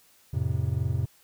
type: chord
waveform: triangle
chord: F major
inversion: none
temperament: equal with one note detuned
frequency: 87.31 / 110 / 132.41 Hz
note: F2 / A2 / C3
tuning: 0 / 0 / +21 cents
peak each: -27 dBFS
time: 0.33-1.06 s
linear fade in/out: 10 ms
effects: white hiss -60 dBFS RMS until 1.23 s